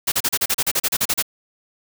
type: noise bursts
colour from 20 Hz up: white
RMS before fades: -19 dBFS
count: 14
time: 0.07-1.225 s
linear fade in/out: 10 ms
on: 50 ms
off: 35 ms
effects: none

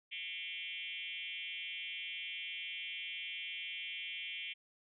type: tone with frequency modulation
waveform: sine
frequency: 2723 Hz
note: F7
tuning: 44 cents flat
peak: -40 dBFS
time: 0.11-4.54 s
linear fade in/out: 20 ms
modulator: 173 Hz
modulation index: 3.5
effects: none

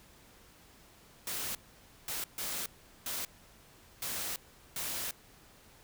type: noise bursts at uneven times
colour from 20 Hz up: white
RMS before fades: -37 dBFS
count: 6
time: 1.27-1.55 / 2.08-2.24 / 2.38-2.66 / 3.06-3.25 / 4.02-4.36 / 4.76-5.11 s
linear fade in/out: 2 ms
effects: pink hiss -59 dBFS RMS until 5.83 s

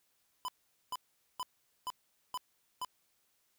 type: tone bursts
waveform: square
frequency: 1004 Hz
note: B5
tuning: 28 cents sharp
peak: -36 dBFS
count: 6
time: 0.45-2.848 s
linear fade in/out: 0 ms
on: 33 ms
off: 440 ms
effects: white hiss -75 dBFS RMS until 3.58 s

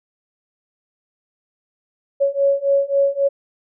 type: beating tone pair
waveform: sine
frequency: 554.4 / 558.1 Hz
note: C#5 / C#5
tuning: 0 / +12 cents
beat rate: 3.7 Hz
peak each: -18 / -17 dBFS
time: 2.2-3.29 s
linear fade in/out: 20 ms
effects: none

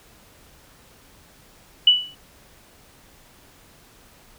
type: tone with exponential decay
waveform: sine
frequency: 2960 Hz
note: F#7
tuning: in tune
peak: -7 dBFS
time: 1.87-2.15 s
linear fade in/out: 5 ms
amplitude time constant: 59 ms
effects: pink hiss -52 dBFS RMS until 4.38 s

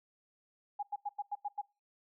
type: tone bursts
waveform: sine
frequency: 820 Hz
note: G#5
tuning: 22 cents flat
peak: -33 dBFS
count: 7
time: 0.79-1.616 s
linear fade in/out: 10 ms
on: 40 ms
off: 91 ms
effects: noise-tail reverb RT60 0.3 s tail -24 dB re dry

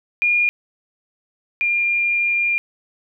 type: tone pair in turn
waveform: sine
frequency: 2423 / 2402 Hz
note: D#7 / D7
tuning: -47 / +38 cents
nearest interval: unison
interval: 15 cents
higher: first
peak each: -14 / -16 dBFS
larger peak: first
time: 0.22-0.49 / 1.61-2.58 s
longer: second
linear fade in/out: 0 ms
effects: none

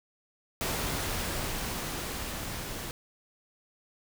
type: noise with level ramp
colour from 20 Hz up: pink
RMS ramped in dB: -31 to -38 dBFS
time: 0.61-2.91 s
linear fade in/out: 0 ms
effects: none

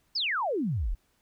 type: exponential sweep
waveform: sine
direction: down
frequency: 5440 to 32.38 Hz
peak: -26 dBFS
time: 0.15-0.95 s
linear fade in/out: 10 ms
effects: pink hiss -70 dBFS RMS until 1.21 s

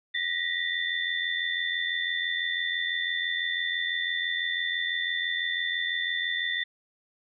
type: tone cluster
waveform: sine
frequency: 1873 / 1959 / 3545 Hz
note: A#6 / B6 / A7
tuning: +8 / -15 / +12 cents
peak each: -31 dBFS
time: 0.14-6.64 s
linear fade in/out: 10 ms
effects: none

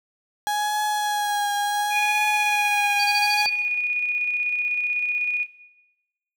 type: tone with vibrato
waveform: 35% pulse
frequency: 830.6 Hz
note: G#5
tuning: in tune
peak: -20 dBFS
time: 0.47-3.46 s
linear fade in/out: 0 ms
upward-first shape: triangle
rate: 0.7 Hz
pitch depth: 31 cents each way
type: tone with tremolo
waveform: sine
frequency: 2457 Hz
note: D#7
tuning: 22 cents flat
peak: -19 dBFS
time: 1.9-5.47 s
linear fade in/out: 50 ms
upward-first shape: square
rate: 16 Hz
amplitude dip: 30%
type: tone bursts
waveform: sine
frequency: 4600 Hz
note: D8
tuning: 37 cents flat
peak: -23 dBFS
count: 7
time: 2.99-3.499 s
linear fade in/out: 10 ms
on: 53 ms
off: 23 ms
effects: noise-tail reverb RT60 1.0 s tail -17 dB re dry

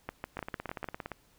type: two click trains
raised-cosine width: 0.5 ms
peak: -20 / -22 dBFS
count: 6 / 14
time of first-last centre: 0.09-0.843 / 0.37-1.117 s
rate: 6.64 / 17.4 Hz
effects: pink hiss -65 dBFS RMS until 1.38 s

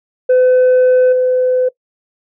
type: tone with level steps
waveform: sine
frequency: 507 Hz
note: B4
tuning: 45 cents sharp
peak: -4 / -9 dBFS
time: 0.29-1.69 s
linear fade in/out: 10 ms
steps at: 1.12 s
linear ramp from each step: 10 ms
effects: noise-tail reverb RT60 0.1 s tail -21 dB re dry + tanh soft clip ceiling -6 dBFS

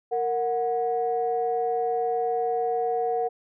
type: tone pair together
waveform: sine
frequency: 463.5 / 735 Hz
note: A#4 / F#5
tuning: -10 / -12 cents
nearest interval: minor sixth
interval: 798 cents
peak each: -25 dBFS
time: 0.11-3.29 s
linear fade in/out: 20 ms
effects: tanh soft clip ceiling -15 dBFS

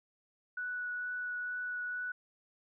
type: tone with vibrato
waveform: sine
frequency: 1475 Hz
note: F#6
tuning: 6 cents flat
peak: -35 dBFS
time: 0.57-2.12 s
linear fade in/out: 5 ms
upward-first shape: triangle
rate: 2.2 Hz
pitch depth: 9 cents each way
effects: none

